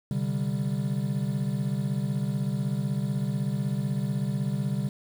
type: chord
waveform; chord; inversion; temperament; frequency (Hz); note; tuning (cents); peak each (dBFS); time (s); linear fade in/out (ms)
triangle; C suspended second; none; equal; 130.81 / 146.83 / 196; C3 / D3 / G3; 0 / 0 / 0; -28; 0.11-4.89; 2
effects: 8-bit